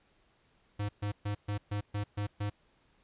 square tone bursts, 103 Hz, G#2, 14 cents flat, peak -32 dBFS, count 8, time 0.79-2.5 s, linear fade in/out 10 ms, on 100 ms, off 130 ms, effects pink hiss -69 dBFS RMS until 3.03 s + resampled to 8000 Hz

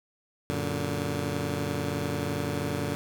15% pulse chord, Gb augmented, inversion none, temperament just, 92.5 / 115.62 / 144.53 Hz, Gb2 / Bb2 / D3, 0 / -14 / -27 cents, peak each -27 / -29 / -25 dBFS, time 0.5-2.95 s, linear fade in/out 0 ms, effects none

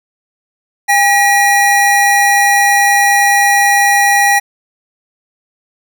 square tone pair together, 806.8 / 1919 Hz, G5 / A#6, +50 / +50 cents, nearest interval octave + minor third, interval 1500 cents, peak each -11 dBFS, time 0.88-4.4 s, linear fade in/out 20 ms, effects none

